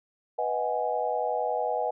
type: chord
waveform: sine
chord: G# minor seventh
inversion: first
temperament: equal with one note detuned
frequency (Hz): 493.9 / 629.8 / 740 / 830.6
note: B4 / D#5 / F#5 / G#5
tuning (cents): 0 / +21 / 0 / 0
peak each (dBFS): -31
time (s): 0.38-1.91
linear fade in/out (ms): 10
effects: none